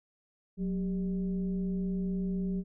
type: tone with frequency modulation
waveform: sine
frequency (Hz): 185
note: F#3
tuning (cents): 0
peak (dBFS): -29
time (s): 0.57-2.64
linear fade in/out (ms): 50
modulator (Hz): 213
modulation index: 0.51
effects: none